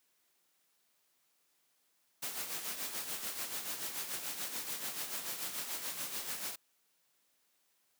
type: noise with tremolo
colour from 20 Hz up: white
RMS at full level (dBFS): -38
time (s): 2.22-6.56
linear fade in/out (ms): 10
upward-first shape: sine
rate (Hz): 6.9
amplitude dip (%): 55
effects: white hiss -75 dBFS RMS until 7.99 s + high-pass 150 Hz 12 dB/octave